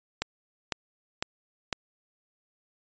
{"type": "click train", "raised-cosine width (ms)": 0.2, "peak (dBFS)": -10, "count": 4, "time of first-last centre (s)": [0.22, 1.728], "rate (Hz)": 1.99, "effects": ["resampled to 16000 Hz"]}